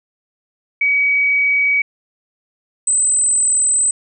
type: tone pair in turn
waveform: sine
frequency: 2267 / 8079 Hz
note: C#7 / B8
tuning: +38 / +38 cents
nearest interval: octave + minor seventh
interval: 2200 cents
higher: second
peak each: -12 dBFS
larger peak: neither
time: 0.81-1.82 / 2.87-3.91 s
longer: second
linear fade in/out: 5 ms
effects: none